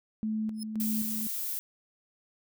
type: tone with tremolo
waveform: sine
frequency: 217.2 Hz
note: A3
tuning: 22 cents flat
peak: -28 dBFS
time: 0.23-1.27 s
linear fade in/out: 0 ms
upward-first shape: square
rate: 1.9 Hz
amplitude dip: 50%
type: tone with exponential growth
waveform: 15% pulse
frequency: 5160 Hz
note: E8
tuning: 38 cents flat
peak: -29 dBFS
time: 0.54-0.63 s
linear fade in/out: 1 ms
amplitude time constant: 18 ms
type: noise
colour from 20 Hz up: violet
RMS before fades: -34 dBFS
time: 0.8-1.59 s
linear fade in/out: 0 ms
effects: none